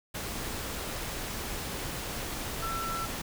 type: tone in noise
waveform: sine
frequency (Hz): 1338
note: E6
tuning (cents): +25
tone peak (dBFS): -33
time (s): 2.62-3.06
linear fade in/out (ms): 10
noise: pink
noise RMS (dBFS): -36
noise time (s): 0.14-3.22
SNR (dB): 0
effects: none